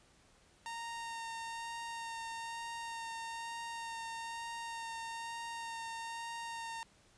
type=tone with vibrato; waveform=sawtooth; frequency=921 Hz; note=A#5; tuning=21 cents flat; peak=-37 dBFS; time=0.66-6.83 s; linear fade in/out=0 ms; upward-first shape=sine; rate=1.1 Hz; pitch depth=12 cents each way; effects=pink hiss -66 dBFS RMS until 7.17 s + resampled to 22050 Hz